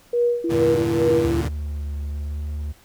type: tone with tremolo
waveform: sine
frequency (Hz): 479.3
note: A#4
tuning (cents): +48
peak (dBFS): -15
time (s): 0.13-1.31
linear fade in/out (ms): 5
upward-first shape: sine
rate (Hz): 2.3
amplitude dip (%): 85
type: tone bursts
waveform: sine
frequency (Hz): 336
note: E4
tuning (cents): +33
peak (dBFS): -20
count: 3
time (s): 0.44-1.412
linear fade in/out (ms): 5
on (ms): 310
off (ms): 21
type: chord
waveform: sawtooth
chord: E half-diminished seventh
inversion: none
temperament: equal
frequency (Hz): 82.41 / 98 / 116.54 / 146.83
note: E2 / G2 / Bb2 / D3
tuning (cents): 0 / 0 / 0 / 0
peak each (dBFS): -28 / -28 / -24 / -25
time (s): 0.49-1.49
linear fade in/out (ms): 20
type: tone with vibrato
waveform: triangle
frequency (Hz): 73.3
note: D2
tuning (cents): -3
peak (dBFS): -23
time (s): 1.24-2.73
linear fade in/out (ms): 20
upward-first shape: sine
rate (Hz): 1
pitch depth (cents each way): 23
effects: pink hiss -53 dBFS RMS until 2.84 s